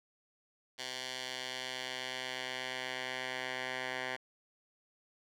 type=tone with band-pass filter sweep; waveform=10% pulse; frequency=128.3 Hz; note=C3; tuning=34 cents flat; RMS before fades=-40 dBFS; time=0.78-4.17 s; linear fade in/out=20 ms; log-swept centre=4000 to 1900 Hz; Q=1.2; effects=none